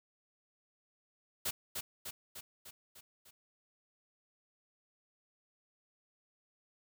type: noise with echo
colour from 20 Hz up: white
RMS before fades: -35 dBFS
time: 1.45-1.51 s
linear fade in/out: 10 ms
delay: 300 ms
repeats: 6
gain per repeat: -4 dB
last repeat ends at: 3.31 s
effects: none